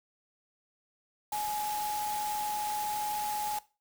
sine tone in noise, 840 Hz, G#5, 19 cents sharp, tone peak -31 dBFS, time 1.32-3.59 s, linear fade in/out 5 ms, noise white, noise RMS -40 dBFS, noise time 1.32-3.59 s, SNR +6 dB, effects noise-tail reverb RT60 0.3 s tail -18 dB re dry

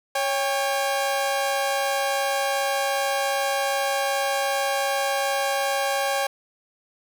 sawtooth tone pair together, 554.4 / 800.3 Hz, C#5 / G5, 0 / +36 cents, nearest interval tritone, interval 636 cents, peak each -21 dBFS, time 0.15-6.27 s, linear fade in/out 5 ms, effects none

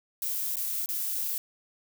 violet noise with dropouts, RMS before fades -31 dBFS, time 0.22-1.38 s, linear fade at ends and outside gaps 1 ms, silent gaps 0.557-0.568 / 0.86-0.889 s, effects none

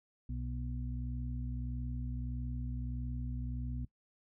harmonic tone, 61.6 Hz, B1, 4 cents flat, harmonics 1 / 2 / 4, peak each -38 / -41 / -45 dBFS, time 0.29-3.85 s, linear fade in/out 5 ms, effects noise-tail reverb RT60 0.1 s tail -19 dB re dry

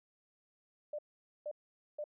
sine tone bursts, 596 Hz, D5, 25 cents sharp, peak -37 dBFS, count 3, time 0.93-2.041 s, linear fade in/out 5 ms, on 57 ms, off 470 ms, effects none

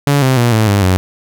sawtooth tone with pitch steps, 142.5 / 130.67 / 119.83 / 109.88 / 100.76 / 92.4 Hz, C#3 / C3 / A#2 / A2 / G2 / F#2, +48 / -2 / +48 / -2 / +48 / -2 cents, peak -5 dBFS, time 0.07-0.97 s, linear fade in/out 0 ms, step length 150 ms, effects none

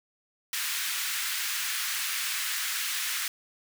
pink high-pass noise, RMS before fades -31 dBFS, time 0.53-3.28 s, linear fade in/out 2 ms, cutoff 1500 Hz, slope 24 dB/octave, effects none

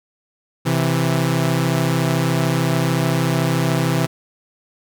sawtooth tone pair together, 131.23 / 164.81 Hz, C3 / E3, +6 / 0 cents, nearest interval major third, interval 394 cents, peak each -15 dBFS, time 0.65-4.07 s, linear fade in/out 20 ms, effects none

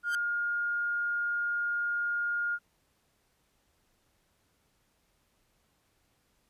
sawtooth tone with exponential growth, 1568 Hz, G6, in tune, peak -27 dBFS, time 0.03-0.15 s, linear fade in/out 1 ms, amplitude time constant 24 ms
sine tone, 1419 Hz, F6, 27 cents sharp, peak -28 dBFS, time 0.03-2.59 s, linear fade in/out 50 ms
effects pink hiss -72 dBFS RMS until 6.49 s + resampled to 32000 Hz

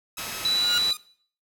5% pulse tone with pitch glide, 1289 to 1228 Hz, E6 to D#6, -39 to -23 cents, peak -24 dBFS, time 0.17-0.97 s, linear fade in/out 2 ms, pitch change -84 cents, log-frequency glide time 0.48-0.62 s
white low-pass noise, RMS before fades -36 dBFS, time 0.18-0.91 s, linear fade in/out 0 ms, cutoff 5100 Hz, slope 12 dB/octave
30% pulse tone with exponential growth, 1428 Hz, F6, 38 cents sharp, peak -19 dBFS, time 0.43-0.78 s, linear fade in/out 1 ms, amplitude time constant 76 ms
sine tone, 3951 Hz, B7, in tune, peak -20 dBFS, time 0.45-0.93 s, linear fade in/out 2 ms
effects noise-tail reverb RT60 0.5 s tail -18 dB re dry

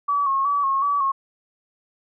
sine tone with vibrato, 1115 Hz, C#6, 10 cents sharp, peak -18 dBFS, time 0.08-1.12 s, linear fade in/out 10 ms, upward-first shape square, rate 2.7 Hz, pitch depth 45 cents each way, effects none

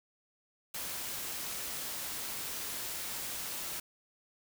white noise, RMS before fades -39 dBFS, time 0.74-3.8 s, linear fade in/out 5 ms, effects none

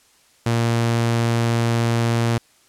sawtooth tone, 116.54 Hz, A#2, in tune, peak -13 dBFS, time 0.46-2.38 s, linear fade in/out 5 ms, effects white hiss -56 dBFS RMS until 2.68 s + low-pass 10000 Hz 12 dB/octave

